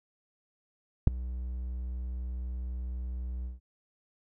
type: tone with ADSR envelope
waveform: triangle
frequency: 62 Hz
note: B1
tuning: 7 cents sharp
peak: -9 dBFS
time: 1.07-3.6 s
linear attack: 4 ms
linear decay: 8 ms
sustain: -22 dB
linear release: 150 ms
effects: none